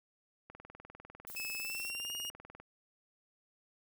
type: click train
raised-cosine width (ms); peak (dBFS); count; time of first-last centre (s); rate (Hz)
0.5; -35; 43; 0.5-2.6; 20
type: noise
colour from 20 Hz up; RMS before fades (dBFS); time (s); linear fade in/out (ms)
violet; -47; 1.27-1.9; 2
type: tone with pitch glide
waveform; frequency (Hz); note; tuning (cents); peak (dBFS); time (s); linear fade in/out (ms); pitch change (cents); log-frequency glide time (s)
sawtooth; 2599 to 2851; E7 to F7; -25 to +35; -35; 1.36-2.3; 5; +160; 1.58-2.13
effects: none